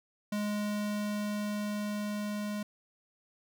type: tone with level ramp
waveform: square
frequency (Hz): 208.1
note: G#3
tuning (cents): +4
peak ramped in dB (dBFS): -31 to -34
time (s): 0.32-2.63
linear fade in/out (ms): 5
effects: none